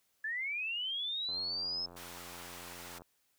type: linear sweep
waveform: sine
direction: up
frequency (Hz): 1701 to 5250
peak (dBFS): -34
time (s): 0.24-1.86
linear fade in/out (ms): 5
type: click train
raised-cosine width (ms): 1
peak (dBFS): -38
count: 152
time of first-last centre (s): 1.29-3.02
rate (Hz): 87.3
type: high-pass noise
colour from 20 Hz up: pink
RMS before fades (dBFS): -49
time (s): 1.96-2.99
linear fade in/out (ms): 10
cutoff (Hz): 790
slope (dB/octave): 96
effects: white hiss -75 dBFS RMS until 3.38 s